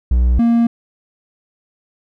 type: tone pair in turn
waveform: triangle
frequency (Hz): 61 / 233.4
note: B1 / A#3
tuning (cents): -21 / +2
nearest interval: octave + major seventh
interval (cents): 2323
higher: second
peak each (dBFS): -8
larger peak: neither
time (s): 0.11-0.39 / 0.39-0.67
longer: neither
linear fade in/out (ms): 5
effects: none